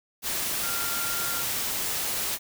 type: tone in noise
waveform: sine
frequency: 1391 Hz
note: F6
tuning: 7 cents flat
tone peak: -34 dBFS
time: 0.61-1.45 s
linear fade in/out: 50 ms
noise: white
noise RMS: -29 dBFS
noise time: 0.22-2.39 s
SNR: -8 dB
effects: none